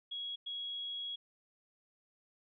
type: tone bursts at uneven times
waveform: sine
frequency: 3322 Hz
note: G#7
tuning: in tune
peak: -38 dBFS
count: 2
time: 0.11-0.36 / 0.46-1.16 s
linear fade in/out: 10 ms
effects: none